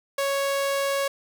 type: tone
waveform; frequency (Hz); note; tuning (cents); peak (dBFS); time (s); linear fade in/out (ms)
sawtooth; 554.4; C#5; 0; -19; 0.18-1.08; 5
effects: none